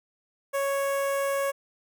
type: tone with notch filter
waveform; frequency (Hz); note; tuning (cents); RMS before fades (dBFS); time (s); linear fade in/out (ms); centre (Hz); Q
sawtooth; 554; C#5; -1; -27; 0.53-1.52; 20; 4200; 0.77
effects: none